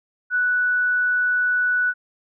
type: tone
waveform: sine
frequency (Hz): 1480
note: F#6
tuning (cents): 0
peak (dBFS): -17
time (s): 0.3-1.94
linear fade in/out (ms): 50
effects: none